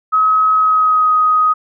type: tone with pitch glide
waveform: sine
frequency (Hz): 1276 to 1253.4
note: D#6 to D#6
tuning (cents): +43 to +12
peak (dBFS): -9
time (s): 0.12-1.54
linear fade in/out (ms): 20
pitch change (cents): -31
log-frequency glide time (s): 0.54-1.13
effects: none